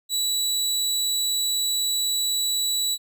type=tone; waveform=25% pulse; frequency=3932 Hz; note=B7; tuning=8 cents flat; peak=-18 dBFS; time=0.09-2.98 s; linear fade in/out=50 ms; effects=none